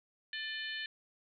harmonic tone with a mistuned harmonic, 602 Hz, D5, 43 cents sharp, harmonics 3 / 4 / 5 / 6 / 7, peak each -40 / -48 / -43 / -47 / -47 dBFS, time 0.33-0.86 s, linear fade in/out 2 ms, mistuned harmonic 3, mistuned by -44 cents, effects none

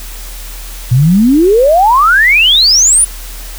sine exponential sweep, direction up, 116.54 to 10120 Hz, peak -4 dBFS, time 0.91-3.05 s, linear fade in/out 10 ms, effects added 40 Hz sine -24 dBFS peak until 3.58 s + white hiss -30 dBFS RMS until 3.58 s

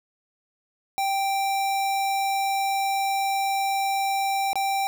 square tone with dropouts, 784 Hz, G5, in tune, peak -23 dBFS, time 0.98-4.87 s, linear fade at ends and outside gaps 0 ms, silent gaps 4.531-4.556 s, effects none

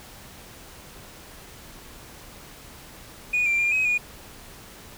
sine tone with pitch steps, 2461 / 2365 / 2402 / 2537 / 2445 Hz, D#7 / D7 / D7 / D#7 / D#7, -20 / +12 / +38 / +33 / -31 cents, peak -18 dBFS, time 3.33-3.98 s, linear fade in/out 10 ms, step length 130 ms, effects tanh soft clip ceiling -17 dBFS + pink hiss -45 dBFS RMS until 4.97 s

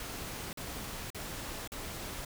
pink noise bursts, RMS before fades -41 dBFS, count 4, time 0-2.249 s, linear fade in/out 2 ms, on 530 ms, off 43 ms, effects none

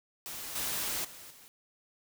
white noise with level steps, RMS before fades -41 / -34 / -49 / -55 dBFS, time 0.26-1.48 s, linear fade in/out 0 ms, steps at 0.55 / 1.04 / 1.3 s, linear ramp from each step 10 ms, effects none

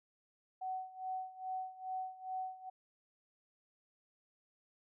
sine tone with tremolo, 750 Hz, F#5, 23 cents sharp, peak -36 dBFS, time 0.61-2.7 s, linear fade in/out 10 ms, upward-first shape sine, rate 2.4 Hz, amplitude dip 85%, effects none

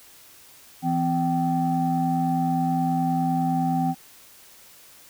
sine tone cluster, 166.3 / 256 / 772 Hz, E3 / C4 / G5, +16 / -38 / -27 cents, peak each -24 dBFS, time 0.82-3.95 s, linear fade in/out 50 ms, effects tanh soft clip ceiling -13 dBFS + white hiss -50 dBFS RMS until 5.09 s

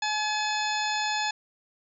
harmonic tone with a mistuned harmonic, 851 Hz, G#5, 42 cents sharp, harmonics 1 / 2 / 3 / 4 / 5 / 6 / 8, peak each -29 / -32 / -34 / -35 / -36 / -37 / -38 dBFS, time 0.02-1.31 s, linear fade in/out 5 ms, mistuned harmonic 4, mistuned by +51 cents, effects none

